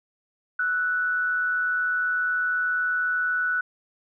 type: tone pair together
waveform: sine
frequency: 1321.9 / 1482 Hz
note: E6 / F#6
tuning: +4 / +2 cents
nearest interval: major second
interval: 198 cents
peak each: -33 / -22 dBFS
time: 0.59-3.61 s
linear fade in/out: 5 ms
effects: none